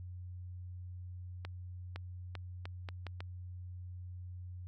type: accelerating click train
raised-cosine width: 0.3 ms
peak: -27 dBFS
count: 7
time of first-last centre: 1.45-3.205 s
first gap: 510 ms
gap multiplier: 0.77
effects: added 90 Hz sine -43 dBFS peak until 4.67 s